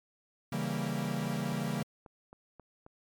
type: chord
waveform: 45% pulse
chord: C# diminished seventh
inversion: none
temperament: equal with one note detuned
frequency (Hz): 138.59 / 164.05 / 196 / 233.1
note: C#3 / E3 / G3 / Bb3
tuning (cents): 0 / -8 / 0 / 0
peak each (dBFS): -37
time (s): 0.52-1.83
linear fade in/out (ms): 5
type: click train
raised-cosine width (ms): 1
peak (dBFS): -36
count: 7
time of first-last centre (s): 1.26-2.864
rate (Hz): 3.74
effects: MP3 96 kbps

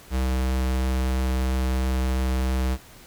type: tone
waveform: square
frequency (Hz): 64.5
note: C2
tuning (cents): -24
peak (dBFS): -22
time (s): 0.1-2.78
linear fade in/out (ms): 50
effects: pink hiss -48 dBFS RMS until 3.06 s

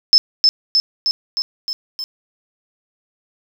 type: tone with echo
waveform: sine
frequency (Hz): 5250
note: E8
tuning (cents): -8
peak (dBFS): -5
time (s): 0.13-0.18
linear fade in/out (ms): 0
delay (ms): 310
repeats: 6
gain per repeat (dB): -3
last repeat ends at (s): 2.04
effects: 7-bit

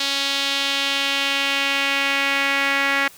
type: tone with band-pass filter sweep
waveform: sawtooth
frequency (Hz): 277.2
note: C#4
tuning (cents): 0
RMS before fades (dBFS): -21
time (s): 0-3.08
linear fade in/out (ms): 5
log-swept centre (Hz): 3900 to 2000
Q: 2.2
effects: white hiss -46 dBFS RMS until 3.17 s

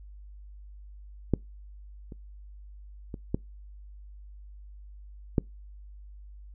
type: clicks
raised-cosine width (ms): 3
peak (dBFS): -9 / -29 / -23 / -13 / -9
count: 5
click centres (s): 1.337 / 2.122 / 3.142 / 3.345 / 5.382
effects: noise-tail reverb RT60 0.2 s tail -25 dB re dry + added 50 Hz sine -44 dBFS peak until 6.54 s

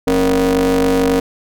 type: ring-modulated tone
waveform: 40% pulse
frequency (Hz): 98.4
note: G2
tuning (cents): +7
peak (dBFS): -8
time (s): 0.07-1.2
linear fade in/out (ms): 5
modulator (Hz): 368
effects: none

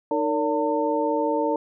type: tone cluster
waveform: sine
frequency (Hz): 307.3 / 457.3 / 572 / 903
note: D#4 / A#4 / D5 / A5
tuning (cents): -21 / -33 / -46 / +45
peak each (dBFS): -26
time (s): 0.11-1.56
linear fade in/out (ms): 2
effects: none

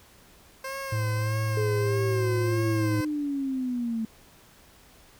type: tone with vibrato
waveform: 15% pulse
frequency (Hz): 528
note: C5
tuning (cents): +16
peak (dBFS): -26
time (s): 0.64-3.05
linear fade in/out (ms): 5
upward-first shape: sine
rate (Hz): 1.6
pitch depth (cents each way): 54
type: tone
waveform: triangle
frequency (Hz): 109.6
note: A2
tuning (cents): -6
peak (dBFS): -23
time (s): 0.92-3.01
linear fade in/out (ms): 5
type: linear sweep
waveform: sine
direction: down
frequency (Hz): 430 to 220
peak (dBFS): -26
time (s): 1.57-4.05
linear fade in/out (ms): 2
effects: pink hiss -55 dBFS RMS until 5.19 s

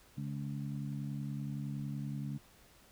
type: harmonic tone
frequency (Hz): 70.7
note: C#2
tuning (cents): +35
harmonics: 2 / 3 / 4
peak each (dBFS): -38 / -42 / -47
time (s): 0.17-2.38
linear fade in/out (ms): 10
effects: pink hiss -62 dBFS RMS until 2.91 s

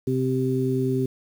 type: harmonic tone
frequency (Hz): 130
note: C3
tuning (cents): -11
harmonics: 1 / 2 / 3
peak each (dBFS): -25 / -25 / -25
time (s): 0.07-1.06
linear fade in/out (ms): 5
effects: 8-bit

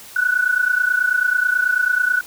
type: tone pair together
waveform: sine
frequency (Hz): 1470.8 / 1500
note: F#6 / F#6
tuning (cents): -11 / +23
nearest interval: unison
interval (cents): 34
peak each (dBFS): -17 / -19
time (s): 0.16-2.21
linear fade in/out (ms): 5
effects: white hiss -40 dBFS RMS until 2.26 s

